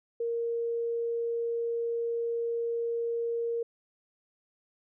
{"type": "tone", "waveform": "sine", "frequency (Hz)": 466.1, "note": "A#4", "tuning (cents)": 0, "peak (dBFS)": -28, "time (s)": [0.2, 3.63], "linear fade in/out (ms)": 5, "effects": []}